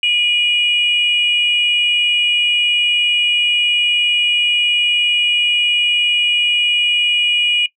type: tone pair together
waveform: sine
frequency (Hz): 2439 / 2900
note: D#7 / F#7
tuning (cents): -35 / -35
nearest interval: minor third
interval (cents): 300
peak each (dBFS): -14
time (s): 0.03-7.66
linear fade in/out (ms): 2
effects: noise-tail reverb RT60 0.1 s tail -18 dB re dry + tanh soft clip ceiling -6 dBFS